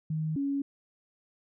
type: tone pair in turn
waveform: sine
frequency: 156.7 / 279.2 Hz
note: D#3 / C#4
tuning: +13 / +13 cents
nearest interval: minor seventh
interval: 1000 cents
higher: second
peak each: -28 / -27 dBFS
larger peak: second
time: 0.1-0.36 / 0.36-0.62 s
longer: neither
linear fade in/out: 5 ms
effects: none